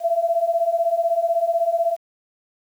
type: beating tone pair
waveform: sine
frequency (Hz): 663 / 679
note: E5 / F5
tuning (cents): +10 / -49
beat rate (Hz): 16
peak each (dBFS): -22 / -19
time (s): 0-1.97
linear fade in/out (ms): 50
effects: 8-bit